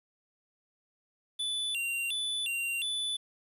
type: tone with vibrato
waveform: square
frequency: 3103 Hz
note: G7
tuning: 18 cents flat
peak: -31 dBFS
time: 1.39-3.17 s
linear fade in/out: 10 ms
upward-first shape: square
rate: 1.4 Hz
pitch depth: 200 cents each way
effects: resampled to 32000 Hz + 10-bit